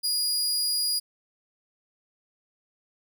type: tone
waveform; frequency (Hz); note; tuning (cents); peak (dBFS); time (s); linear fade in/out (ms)
sawtooth; 4880; D#8; -34; -21; 0.03-1; 20
effects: none